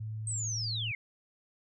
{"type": "tone with pitch glide", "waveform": "sine", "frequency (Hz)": [108.9, 111.45], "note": ["A2", "A2"], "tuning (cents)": [-17, 23], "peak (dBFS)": -35, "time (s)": [0, 0.92], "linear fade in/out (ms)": 10, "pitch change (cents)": 40, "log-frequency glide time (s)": [0.24, 0.61]}
{"type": "linear sweep", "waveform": "sine", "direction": "down", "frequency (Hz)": [8372, 2093], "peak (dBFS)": -33, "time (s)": [0.27, 0.95], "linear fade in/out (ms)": 2}
{"effects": []}